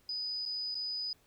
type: tone with dropouts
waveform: sine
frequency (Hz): 4978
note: D#8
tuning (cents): 0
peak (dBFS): -34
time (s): 0.09-1.13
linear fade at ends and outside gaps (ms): 2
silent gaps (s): 0.454-0.46 / 0.745-0.752
effects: pink hiss -68 dBFS RMS until 1.26 s